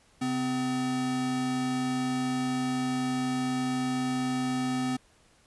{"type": "tone pair together", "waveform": "square", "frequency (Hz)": [134.6, 255.1], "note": ["C3", "C4"], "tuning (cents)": [49, -44], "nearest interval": "major seventh", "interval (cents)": 1107, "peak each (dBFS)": [-38, -28], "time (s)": [0.21, 4.97], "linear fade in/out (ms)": 10, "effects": ["pink hiss -62 dBFS RMS until 5.46 s", "resampled to 24000 Hz"]}